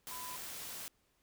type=tone in noise; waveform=sine; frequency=1002 Hz; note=B5; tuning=25 cents sharp; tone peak=-46 dBFS; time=0.11-0.36 s; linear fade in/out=0 ms; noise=white; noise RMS=-45 dBFS; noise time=0.07-0.88 s; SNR=-4 dB; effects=pink hiss -75 dBFS RMS until 1.22 s

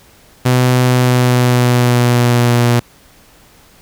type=tone with pitch glide; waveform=sawtooth; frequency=125.8 to 119.98 Hz; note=B2 to B2; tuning=+32 to -50 cents; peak=-5 dBFS; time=0.45-2.8 s; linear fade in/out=10 ms; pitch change=-82 cents; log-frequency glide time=0.86-2.65 s; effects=pink hiss -46 dBFS RMS until 3.81 s

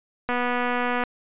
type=click train; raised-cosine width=0.5 ms; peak=-11 dBFS; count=184; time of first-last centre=0.29-1.037 s; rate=245 Hz; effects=resampled to 8000 Hz

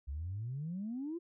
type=exponential sweep; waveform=sine; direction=up; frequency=65.41 to 354.5 Hz; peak=-36 dBFS; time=0.07-1.19 s; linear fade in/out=20 ms; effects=tanh soft clip ceiling -32 dBFS

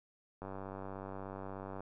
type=click train; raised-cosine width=1 ms; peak=-30 dBFS; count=135; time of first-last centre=0.42-1.806 s; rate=96.7 Hz; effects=none

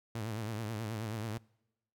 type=tone with vibrato; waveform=sawtooth; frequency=110 Hz; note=A2; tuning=in tune; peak=-32 dBFS; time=0.15-1.38 s; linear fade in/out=5 ms; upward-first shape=triangle; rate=9.3 Hz; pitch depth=120 cents each way; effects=noise-tail reverb RT60 0.9 s tail -25 dB re dry

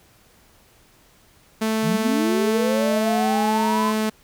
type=tone with pitch glide; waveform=sawtooth; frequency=220 to 217.1 Hz; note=A3 to A3; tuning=0 to -23 cents; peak=-16 dBFS; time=1.61-4.1 s; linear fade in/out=10 ms; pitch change=-23 cents; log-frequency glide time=2.79-3.19 s
type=linear sweep; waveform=sine; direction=up; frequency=140 to 1045 Hz; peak=-21 dBFS; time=1.82-3.94 s; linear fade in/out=50 ms
effects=pink hiss -55 dBFS RMS until 4.23 s

